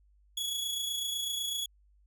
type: tone with amplitude modulation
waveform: sawtooth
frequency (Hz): 3367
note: G#7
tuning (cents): +23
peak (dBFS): -27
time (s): 0.37-1.66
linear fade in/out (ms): 5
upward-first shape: sine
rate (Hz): 28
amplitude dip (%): 40
effects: added 50 Hz sine -61 dBFS peak until 2.06 s